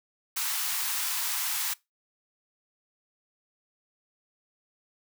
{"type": "high-pass noise", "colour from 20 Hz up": "white", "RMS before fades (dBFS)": -30, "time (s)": [0.36, 1.74], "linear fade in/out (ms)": 10, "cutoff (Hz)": 820, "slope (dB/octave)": 48, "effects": ["noise-tail reverb RT60 0.2 s tail -22 dB re dry"]}